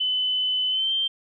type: tone with pitch glide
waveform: sine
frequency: 3019 to 3149 Hz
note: F#7 to G7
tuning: +34 to +7 cents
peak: -21 dBFS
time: 0-1.08 s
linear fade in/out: 10 ms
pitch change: +73 cents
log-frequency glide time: 0.69-0.93 s
effects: none